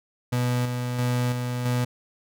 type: tone with tremolo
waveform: 35% pulse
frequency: 123.47 Hz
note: B2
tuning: in tune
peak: -20 dBFS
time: 0.32-1.85 s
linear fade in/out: 10 ms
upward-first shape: square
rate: 1.5 Hz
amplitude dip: 40%
effects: none